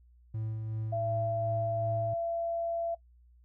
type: tone with tremolo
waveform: triangle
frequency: 110 Hz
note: A2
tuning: in tune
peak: -30 dBFS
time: 0.34-2.14 s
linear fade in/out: 5 ms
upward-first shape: sine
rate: 2.7 Hz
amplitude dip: 30%
type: tone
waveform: sine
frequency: 675 Hz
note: E5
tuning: 41 cents sharp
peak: -30 dBFS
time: 0.92-2.95 s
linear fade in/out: 10 ms
effects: noise-tail reverb RT60 0.1 s tail -19 dB re dry + added 60 Hz sine -57 dBFS peak until 3.44 s